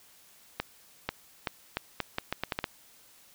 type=accelerating click train; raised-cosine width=0.3 ms; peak=-13 dBFS; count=11; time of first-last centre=0.6-2.642 s; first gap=490 ms; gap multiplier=0.78; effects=white hiss -58 dBFS RMS until 3.34 s